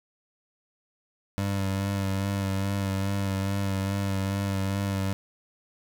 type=tone with vibrato; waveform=25% pulse; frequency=98 Hz; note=G2; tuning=in tune; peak=-22 dBFS; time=1.38-5.13 s; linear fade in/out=0 ms; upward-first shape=sine; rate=2.4 Hz; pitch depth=28 cents each way; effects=none